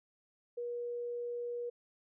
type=tone; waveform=sine; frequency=480 Hz; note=B4; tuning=49 cents flat; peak=-36 dBFS; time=0.57-1.7 s; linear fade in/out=10 ms; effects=none